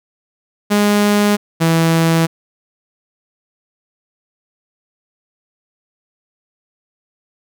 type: tone pair in turn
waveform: sawtooth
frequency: 206.4 / 164.21 Hz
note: G#3 / E3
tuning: -10 / -6 cents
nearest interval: major third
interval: 396 cents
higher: first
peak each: -7 dBFS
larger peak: neither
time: 0.7-1.37 / 1.6-2.27 s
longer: neither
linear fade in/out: 20 ms
effects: none